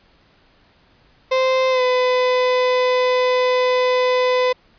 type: tone with pitch glide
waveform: 35% pulse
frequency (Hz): 520 to 503.7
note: C5 to B4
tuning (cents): -11 to +34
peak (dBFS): -13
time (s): 1.31-4.53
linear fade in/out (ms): 10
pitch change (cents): -55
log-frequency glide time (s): 1.7-1.82
effects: pink hiss -55 dBFS RMS until 4.78 s + resampled to 11025 Hz